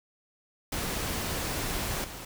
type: noise with level steps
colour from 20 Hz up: pink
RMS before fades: -32 / -41 dBFS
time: 0.72-2.25 s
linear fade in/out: 5 ms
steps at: 2.04 s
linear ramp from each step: 2 ms
effects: none